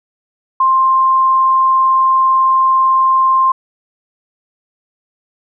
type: tone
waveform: sine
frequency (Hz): 1053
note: C6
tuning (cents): +11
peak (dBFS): -8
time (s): 0.6-3.52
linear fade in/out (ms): 5
effects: none